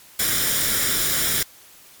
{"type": "noise with comb filter", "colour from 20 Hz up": "white", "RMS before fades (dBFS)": -21, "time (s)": [0.19, 1.43], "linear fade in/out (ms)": 5, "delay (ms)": 0.56, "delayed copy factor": 0.6, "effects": ["white hiss -48 dBFS RMS until 2 s", "MP3 96 kbps"]}